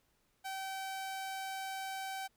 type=tone; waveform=sawtooth; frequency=770 Hz; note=G5; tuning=31 cents flat; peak=-35 dBFS; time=0.44-2.28 s; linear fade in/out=20 ms; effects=pink hiss -75 dBFS RMS until 2.36 s